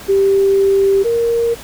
sine tone pair in turn, 392 / 466.2 Hz, G4 / A#4, 0 / 0 cents, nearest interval minor third, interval 300 cents, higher second, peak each -9 / -12 dBFS, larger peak first, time 0.08-1.04 / 1.04-1.55 s, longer first, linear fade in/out 20 ms, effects pink hiss -34 dBFS RMS until 1.63 s

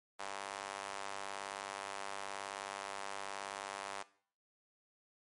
sawtooth tone with high-pass filter, 99 Hz, G2, 18 cents sharp, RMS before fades -44 dBFS, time 0.19-4.03 s, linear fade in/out 10 ms, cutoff 810 Hz, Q 1.4, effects noise-tail reverb RT60 0.5 s tail -18 dB re dry + MP3 48 kbps

